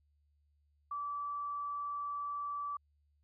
sine tone, 1157 Hz, D6, 26 cents flat, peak -36 dBFS, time 0.91-2.77 s, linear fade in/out 5 ms, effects added 73 Hz sine -70 dBFS peak until 3.23 s

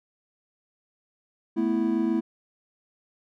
triangle chord, A suspended second, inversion none, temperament equal, 220 / 246.9 / 329.6 Hz, A3 / B3 / E4, 0 / 0 / 0 cents, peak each -25 / -26 / -23 dBFS, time 1.56-2.21 s, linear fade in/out 20 ms, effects none

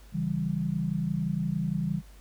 sine chord, C# diminished, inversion none, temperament equal, 138.59 / 164.81 / 196 Hz, C#3 / E3 / G3, 0 / 0 / 0 cents, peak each -33 / -29 / -31 dBFS, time 0.12-2.02 s, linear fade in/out 50 ms, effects added 50 Hz sine -48 dBFS peak until 2.2 s + pink hiss -58 dBFS RMS until 2.2 s

